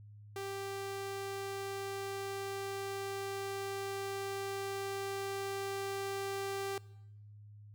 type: tone with level ramp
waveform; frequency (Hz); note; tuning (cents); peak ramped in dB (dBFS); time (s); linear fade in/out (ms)
sawtooth; 392.6; G4; +3; -35 to -32; 0.36-6.78; 2
effects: noise-tail reverb RT60 0.9 s tail -22 dB re dry + added 104 Hz sine -51 dBFS peak until 7.74 s